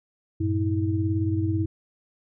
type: tone cluster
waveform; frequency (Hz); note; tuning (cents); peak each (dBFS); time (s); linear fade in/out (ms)
sine; 96.2 / 114.4 / 321.7; G2 / A#2 / E4; -32 / -32 / -42; -24 / -30 / -26; 0.4-1.66; 10
effects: none